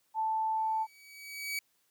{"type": "tone", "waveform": "sine", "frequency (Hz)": 880, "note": "A5", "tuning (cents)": 0, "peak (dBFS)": -28, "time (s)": [0.14, 0.87], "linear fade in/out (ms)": 50}
{"type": "tone with exponential growth", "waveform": "sawtooth", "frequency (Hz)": 2274, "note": "C#7", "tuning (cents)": 44, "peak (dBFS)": -28, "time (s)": [0.57, 1.59], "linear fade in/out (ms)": 2, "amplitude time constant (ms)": 220}
{"effects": ["white hiss -73 dBFS RMS until 1.9 s", "high-pass 100 Hz 12 dB/octave"]}